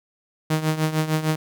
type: tone with tremolo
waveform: sawtooth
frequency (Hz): 156.5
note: D#3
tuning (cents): +10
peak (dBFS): -13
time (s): 0.5-1.36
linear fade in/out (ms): 5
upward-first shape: triangle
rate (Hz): 6.6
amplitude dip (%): 80
effects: none